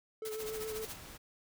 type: tone with vibrato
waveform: triangle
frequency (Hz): 435.1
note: A4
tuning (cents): -19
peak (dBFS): -36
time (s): 0.22-0.85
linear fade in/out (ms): 2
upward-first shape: sine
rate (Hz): 7.2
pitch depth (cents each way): 23
type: noise with tremolo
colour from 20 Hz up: white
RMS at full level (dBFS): -43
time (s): 0.25-0.96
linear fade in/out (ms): 2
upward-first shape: sine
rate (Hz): 14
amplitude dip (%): 75
type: noise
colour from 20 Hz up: pink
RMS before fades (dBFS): -50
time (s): 0.4-1.18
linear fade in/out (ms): 20
effects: none